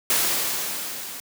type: noise with level ramp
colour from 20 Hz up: white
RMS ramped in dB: -20 to -36 dBFS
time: 0.1-1.2 s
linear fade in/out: 0 ms
effects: high-pass 150 Hz 12 dB/octave